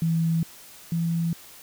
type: tone pair in turn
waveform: sine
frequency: 164.3 / 167.08 Hz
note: E3 / E3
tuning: -5 / +24 cents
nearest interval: unison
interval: 29 cents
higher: second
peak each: -20 / -22 dBFS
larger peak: first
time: 0.02-0.43 / 0.92-1.33 s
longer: neither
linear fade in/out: 2 ms
effects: white hiss -47 dBFS RMS until 1.62 s